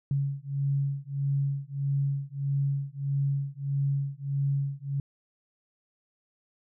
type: beating tone pair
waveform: sine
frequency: 138.59 / 140.19 Hz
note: C#3 / C#3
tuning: 0 / +20 cents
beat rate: 1.6 Hz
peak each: -29 dBFS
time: 0.11-5 s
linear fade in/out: 2 ms
effects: none